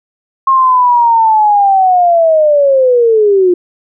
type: linear sweep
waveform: sine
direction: down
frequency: 1077 to 349.2 Hz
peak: -5 dBFS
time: 0.47-3.54 s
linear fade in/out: 5 ms
effects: none